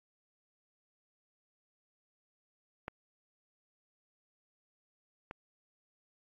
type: clicks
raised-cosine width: 0.5 ms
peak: -23 / -27 dBFS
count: 2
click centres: 2.881 / 5.311 s
effects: AAC 64 kbps